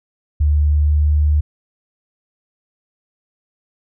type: tone with pitch glide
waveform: sine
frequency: 74.2 to 74.93 Hz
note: D2 to D2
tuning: +18 to +35 cents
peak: -11 dBFS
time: 0.4-1.41 s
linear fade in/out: 10 ms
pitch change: +17 cents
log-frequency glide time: 0.69-1.11 s
effects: none